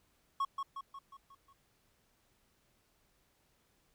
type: tone with echo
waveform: triangle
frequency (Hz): 1100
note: C#6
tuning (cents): -14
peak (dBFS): -28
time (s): 0.4-0.45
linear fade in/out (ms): 5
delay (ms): 180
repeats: 6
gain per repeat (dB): -5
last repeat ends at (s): 1.53
effects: pink hiss -73 dBFS RMS until 3.94 s